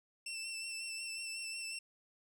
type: tone with vibrato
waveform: 20% pulse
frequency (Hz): 2682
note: E7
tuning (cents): +29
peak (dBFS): -35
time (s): 0.26-1.79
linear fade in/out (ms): 5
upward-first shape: sine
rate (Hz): 5.5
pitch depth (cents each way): 26
effects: none